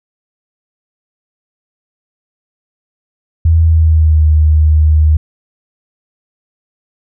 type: tone with pitch glide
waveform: sine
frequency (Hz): 81.7 to 77.11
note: E2 to D#2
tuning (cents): -15 to -15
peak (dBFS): -5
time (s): 3.45-5.17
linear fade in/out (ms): 5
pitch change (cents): -100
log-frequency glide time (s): 3.62-4.25
effects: none